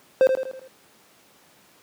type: tone with echo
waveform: triangle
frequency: 523.3 Hz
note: C5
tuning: in tune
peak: -10 dBFS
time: 0.21-0.27 s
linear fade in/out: 0 ms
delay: 81 ms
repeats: 5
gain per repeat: -6 dB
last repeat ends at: 0.675 s
effects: pink hiss -55 dBFS RMS until 1.82 s + high-pass 200 Hz 12 dB/octave